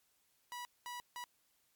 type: tone bursts at uneven times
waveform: sawtooth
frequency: 975 Hz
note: B5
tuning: 23 cents flat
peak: -39 dBFS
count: 3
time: 0.52-0.65 / 0.86-1 / 1.16-1.24 s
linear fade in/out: 0 ms
effects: white hiss -75 dBFS RMS until 1.75 s + MP3 96 kbps